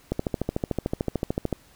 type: click train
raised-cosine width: 2 ms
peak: -11 dBFS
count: 20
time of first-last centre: 0.12-1.527 s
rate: 13.5 Hz
effects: pink hiss -56 dBFS RMS until 1.75 s